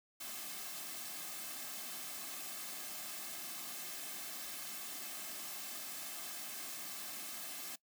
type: noise with comb filter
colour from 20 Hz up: white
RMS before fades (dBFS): -45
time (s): 0.2-7.76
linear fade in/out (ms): 10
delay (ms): 2.1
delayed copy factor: -0.6
effects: noise-tail reverb RT60 0.1 s tail -21 dB re dry + high-pass 200 Hz 12 dB/octave